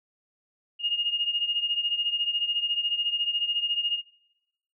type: beating tone pair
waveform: sine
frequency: 2844 / 2858 Hz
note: F7 / F7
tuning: +31 / +39 cents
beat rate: 14 Hz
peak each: -26 / -30 dBFS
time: 0.79-4.02 s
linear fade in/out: 50 ms
effects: noise-tail reverb RT60 0.9 s tail -24 dB re dry